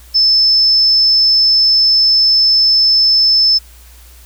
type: tone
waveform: sine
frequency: 5260 Hz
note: E8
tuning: 5 cents flat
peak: -7 dBFS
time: 0.14-3.59 s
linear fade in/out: 20 ms
effects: added 60 Hz sine -38 dBFS peak until 4.25 s + white hiss -44 dBFS RMS until 4.25 s